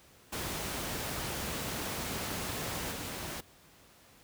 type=noise with level steps; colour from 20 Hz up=pink; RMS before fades=-36 / -39 dBFS; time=0.32-3.41 s; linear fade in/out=10 ms; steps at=2.91 s; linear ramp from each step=20 ms; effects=pink hiss -59 dBFS RMS until 4.23 s + high-pass 60 Hz 12 dB/octave